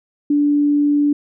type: tone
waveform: sine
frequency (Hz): 291.1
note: D4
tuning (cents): -15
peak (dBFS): -12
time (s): 0.3-1.13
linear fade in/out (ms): 5
effects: none